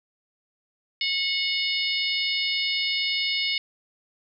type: harmonic tone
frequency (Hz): 729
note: F#5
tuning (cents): -26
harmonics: 3 / 4 / 5 / 6 / 7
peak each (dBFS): -28 / -29 / -30 / -31 / -31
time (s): 1.01-3.58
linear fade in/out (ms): 2
effects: none